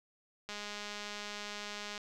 click train, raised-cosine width 0.2 ms, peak -25 dBFS, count 309, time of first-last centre 0.49-1.978 s, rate 207 Hz, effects none

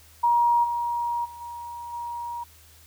sine tone with level steps, 949 Hz, A#5, 31 cents sharp, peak -17 / -24 / -39 / -34 / -30 dBFS, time 0.23-2.44 s, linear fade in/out 10 ms, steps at 0.63 / 1.24 / 1.4 / 1.92 s, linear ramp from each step 20 ms, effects added 79 Hz sine -54 dBFS peak until 2.86 s + white hiss -54 dBFS RMS until 2.86 s

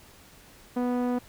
sawtooth tone with low-pass filter, 246.5 Hz, B3, 3 cents flat, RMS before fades -27 dBFS, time 0.76-1.19 s, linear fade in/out 10 ms, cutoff 960 Hz, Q 0.69, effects pink hiss -53 dBFS RMS until 1.28 s

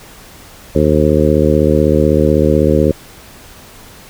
harmonic tone, 76 Hz, D#2, 40 cents flat, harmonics 1 / 2 / 3 / 4 / 5 / 6 / 7, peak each -16 / -16 / -16 / -16 / -16 / -16 / -16 dBFS, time 0.75-2.92 s, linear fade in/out 5 ms, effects pink hiss -38 dBFS RMS until 4.09 s

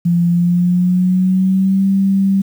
sine tone with pitch glide, 172.4 to 194.63 Hz, F3 to G3, -22 to -12 cents, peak -10 dBFS, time 0.05-2.42 s, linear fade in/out 10 ms, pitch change +210 cents, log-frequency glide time 0.29-1.86 s, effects 7-bit

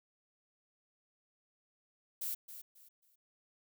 violet noise with echo, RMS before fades -38 dBFS, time 2.21-2.35 s, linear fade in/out 10 ms, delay 270 ms, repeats 3, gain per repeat -11 dB, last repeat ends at 3.16 s, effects none

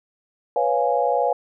sine chord, C# dominant seventh, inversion third, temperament equal, 493.9 / 554.4 / 698.5 / 830.6 Hz, B4 / C#5 / E#5 / G#5, 0 / 0 / 0 / 0 cents, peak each -23 dBFS, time 0.56-1.33 s, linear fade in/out 2 ms, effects none

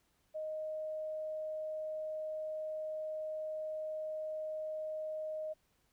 sine tone, 622.3 Hz, D#5, in tune, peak -37 dBFS, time 0.34-5.54 s, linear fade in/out 20 ms, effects pink hiss -75 dBFS RMS until 5.92 s

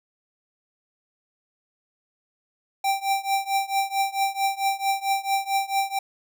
square tone with tremolo, 784 Hz, G5, in tune, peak -19 dBFS, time 2.84-5.99 s, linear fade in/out 5 ms, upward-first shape triangle, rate 4.5 Hz, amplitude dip 95%, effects none

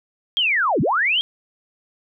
sine linear two-way sweep, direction down then up, 3287 to 114.1 to 3287 Hz, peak -16 dBFS, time 0.37-1.21 s, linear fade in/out 0 ms, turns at 0.81 s, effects none

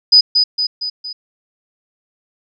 sine tone with echo, 4978 Hz, D#8, in tune, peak -4 dBFS, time 0.12-0.21 s, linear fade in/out 10 ms, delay 230 ms, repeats 4, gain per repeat -5 dB, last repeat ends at 1.13 s, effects none

